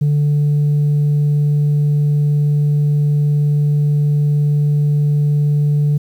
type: tone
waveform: sine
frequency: 146.83 Hz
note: D3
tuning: in tune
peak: -9 dBFS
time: 0.01-5.98 s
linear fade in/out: 10 ms
effects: tanh soft clip ceiling -10 dBFS + 8-bit